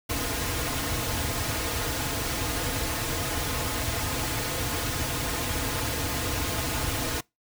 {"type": "noise with comb filter", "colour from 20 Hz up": "pink", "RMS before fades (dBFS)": -29, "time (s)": [0.09, 7.21], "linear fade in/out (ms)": 10, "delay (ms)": 5.2, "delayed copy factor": -0.75, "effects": ["noise-tail reverb RT60 0.2 s tail -24 dB re dry"]}